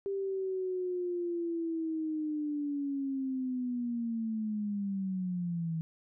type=linear sweep; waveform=sine; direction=down; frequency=396.2 to 160 Hz; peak=-31 dBFS; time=0.06-5.81 s; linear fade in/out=0 ms; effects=none